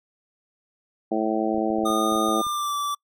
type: harmonic tone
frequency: 109.7 Hz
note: A2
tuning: 5 cents flat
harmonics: 2 / 3 / 4 / 5 / 6 / 7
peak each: -28 / -25 / -30 / -30 / -29 / -29 dBFS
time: 1.11-2.42 s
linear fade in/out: 10 ms
type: clicks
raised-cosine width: 3 ms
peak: -31 dBFS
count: 10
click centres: 1.545 / 1.581 / 1.703 / 1.785 / 1.837 / 1.904 / 2.123 / 2.157 / 2.289 / 2.467 s
type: tone with pitch glide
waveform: square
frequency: 1224 to 1161.3 Hz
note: D#6 to D6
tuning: -29 to -20 cents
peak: -25 dBFS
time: 1.85-2.95 s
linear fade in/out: 10 ms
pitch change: -91 cents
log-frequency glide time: 2.28-2.75 s
effects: noise-tail reverb RT60 0.1 s tail -26 dB re dry